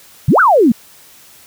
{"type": "exponential two-way sweep", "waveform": "sine", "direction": "up then down", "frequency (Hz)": [110, 1568, 206.5], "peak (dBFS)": -6, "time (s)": [0.28, 0.72], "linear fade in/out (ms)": 5, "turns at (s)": 0.4, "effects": ["white hiss -43 dBFS RMS until 1.46 s"]}